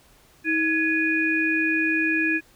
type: tone cluster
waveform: sine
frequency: 320.3 / 1679 / 2465 Hz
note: E4 / G#6 / D#7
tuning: -50 / +18 / -17 cents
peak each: -24 dBFS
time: 0.44-2.41 s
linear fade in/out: 50 ms
effects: pink hiss -56 dBFS RMS until 2.55 s